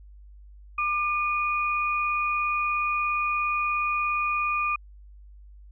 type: tone pair together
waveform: sine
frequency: 1197 / 2460 Hz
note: D6 / D#7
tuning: +33 / -20 cents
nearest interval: octave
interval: 1247 cents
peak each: -25 / -27 dBFS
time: 0.78-4.76 s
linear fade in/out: 5 ms
effects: added 50 Hz sine -45 dBFS peak until 5.71 s